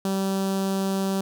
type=tone with notch filter; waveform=sawtooth; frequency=193.5 Hz; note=G3; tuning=22 cents flat; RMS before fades=-25 dBFS; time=0.05-1.21 s; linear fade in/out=2 ms; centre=2100 Hz; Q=1.1; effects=none